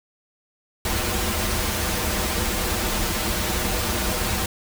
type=noise with comb filter; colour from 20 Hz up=pink; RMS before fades=-24 dBFS; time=0.85-4.46 s; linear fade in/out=2 ms; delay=7.2 ms; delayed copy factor=-0.9; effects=none